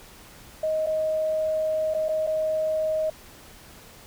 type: tone with dropouts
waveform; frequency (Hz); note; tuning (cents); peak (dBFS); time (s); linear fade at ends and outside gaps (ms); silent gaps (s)
sine; 627; D#5; +13; -22; 0.63-3.1; 5; 0.863-0.869 / 1.939-1.946 / 2.085-2.09 / 2.267-2.272
effects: pink hiss -48 dBFS RMS until 4.06 s